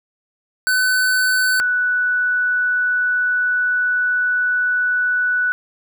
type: tone pair in turn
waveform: square / sine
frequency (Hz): 1508 / 1482.1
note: F#6 / F#6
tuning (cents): +32 / +2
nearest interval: unison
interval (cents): 30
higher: first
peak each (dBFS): -15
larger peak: neither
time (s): 0.67-1.6 / 1.6-5.52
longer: second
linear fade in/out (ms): 0
effects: none